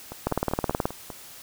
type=two click trains; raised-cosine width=1 ms; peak=-21 / -9 dBFS; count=6 / 12; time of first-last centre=0.12-1.102 / 0.27-0.855 s; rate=5.09 / 18.8 Hz; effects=white hiss -45 dBFS RMS until 1.42 s